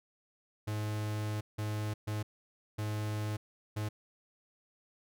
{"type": "tone bursts at uneven times", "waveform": "45% pulse", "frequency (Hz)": 106.1, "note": "G#2", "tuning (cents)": 38, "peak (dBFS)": -33, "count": 5, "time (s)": [[0.67, 1.41], [1.58, 1.94], [2.07, 2.23], [2.78, 3.37], [3.76, 3.89]], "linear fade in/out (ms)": 10, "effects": []}